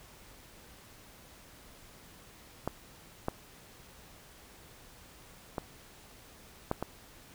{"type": "clicks", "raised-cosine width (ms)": 1, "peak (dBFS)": [-17, -16, -19, -15, -19], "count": 5, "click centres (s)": [2.676, 3.284, 5.582, 6.714, 6.826], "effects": ["pink hiss -55 dBFS RMS until 7.34 s"]}